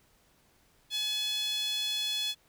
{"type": "tone with high-pass filter", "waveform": "sawtooth", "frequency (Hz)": 851, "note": "G#5", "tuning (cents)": 42, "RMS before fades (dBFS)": -32, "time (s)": [0.9, 2.35], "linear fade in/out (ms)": 50, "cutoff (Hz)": 3500, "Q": 5.8, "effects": ["pink hiss -66 dBFS RMS until 2.48 s"]}